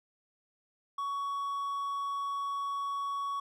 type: tone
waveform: triangle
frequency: 1120 Hz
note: C#6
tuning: 18 cents sharp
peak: -30 dBFS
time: 0.98-3.4 s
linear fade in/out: 5 ms
effects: none